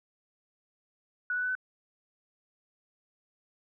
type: tone with pitch steps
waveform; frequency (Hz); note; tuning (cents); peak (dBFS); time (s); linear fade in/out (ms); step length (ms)
sine; 1471 / 1483.8 / 1496.7 / 1509.7; F#6 / F#6 / F#6 / F#6; -11 / +4 / +19 / +34; -28; 1.3-1.552; 2; 63
effects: none